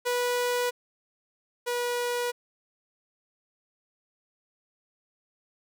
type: tone pair in turn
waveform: sawtooth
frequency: 489.7 / 485.2 Hz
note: B4 / B4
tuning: -15 / -31 cents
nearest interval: unison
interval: 16 cents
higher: first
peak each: -21 / -23 dBFS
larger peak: first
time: 0.05-0.71 / 1.66-2.32 s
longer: neither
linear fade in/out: 20 ms
effects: none